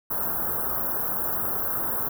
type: band-stop noise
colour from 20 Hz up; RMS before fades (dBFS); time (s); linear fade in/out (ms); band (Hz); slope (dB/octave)
white; -27; 0.1-2.09; 10; 1500 to 12000; 48
effects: none